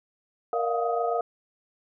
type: tone cluster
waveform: sine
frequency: 467.3 / 604 / 696 / 723 / 1256 Hz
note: A#4 / D5 / F5 / F#5 / D#6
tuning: +4 / +48 / -6 / -40 / +16 cents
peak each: -28 / -34 / -27 / -34 / -33 dBFS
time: 0.53-1.21 s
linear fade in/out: 2 ms
effects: none